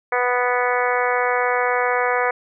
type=harmonic tone; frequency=246.9 Hz; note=B3; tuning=in tune; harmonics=2 / 3 / 4 / 5 / 6 / 7 / 8 / 9; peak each=-22 / -24 / -25 / -26 / -27 / -27 / -28 / -29 dBFS; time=0.12-2.31 s; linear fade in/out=5 ms; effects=none